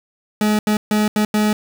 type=tone bursts at uneven times; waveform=40% pulse; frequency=211.9 Hz; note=G#3; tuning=35 cents sharp; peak=-13 dBFS; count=5; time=0.41-0.59 / 0.67-0.77 / 0.91-1.08 / 1.16-1.25 / 1.34-1.53 s; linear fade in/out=2 ms; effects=7-bit